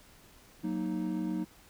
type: chord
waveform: triangle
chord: D# minor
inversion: first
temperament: equal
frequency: 185 / 233.1 / 311.1 Hz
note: F#3 / A#3 / D#4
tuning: 0 / 0 / 0 cents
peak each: -33 / -35 / -32 dBFS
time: 0.63-1.45 s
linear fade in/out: 20 ms
effects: pink hiss -58 dBFS RMS until 1.69 s